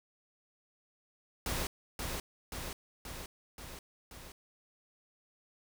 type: noise with echo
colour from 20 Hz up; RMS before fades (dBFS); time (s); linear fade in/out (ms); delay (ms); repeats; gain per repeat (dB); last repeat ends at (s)
pink; -35; 1.46-1.67; 2; 530; 5; -3; 4.32
effects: none